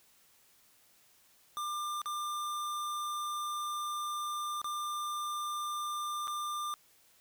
square tone with dropouts, 1195 Hz, D6, 30 cents sharp, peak -35 dBFS, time 1.57-6.74 s, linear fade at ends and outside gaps 0 ms, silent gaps 2.017-2.058 / 4.616-4.644 / 6.273-6.279 s, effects white hiss -65 dBFS RMS until 7.2 s

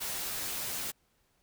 white noise with comb filter, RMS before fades -36 dBFS, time 0-0.92 s, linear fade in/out 20 ms, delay 12 ms, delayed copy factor -0.7, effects pink hiss -72 dBFS RMS until 1.42 s

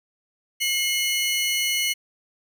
sawtooth tone pair together, 2149 / 2960 Hz, C7 / F#7, +46 / 0 cents, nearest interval tritone, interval 554 cents, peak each -21 dBFS, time 0.6-1.94 s, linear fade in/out 20 ms, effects none

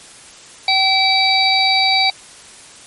harmonic tone with a mistuned harmonic, 768 Hz, G5, 36 cents flat, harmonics 1 / 3 / 5 / 6, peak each -17 / -17 / -17 / -17 dBFS, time 0.68-2.1 s, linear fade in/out 2 ms, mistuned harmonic 5, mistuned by +19 cents, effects white hiss -40 dBFS RMS until 2.86 s + MP3 48 kbps

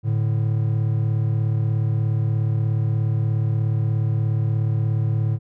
triangle tone pair together, 110 / 146.83 Hz, A2 / D3, 0 / 0 cents, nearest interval perfect fourth, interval 500 cents, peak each -17 / -23 dBFS, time 0.03-5.39 s, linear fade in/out 50 ms, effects none

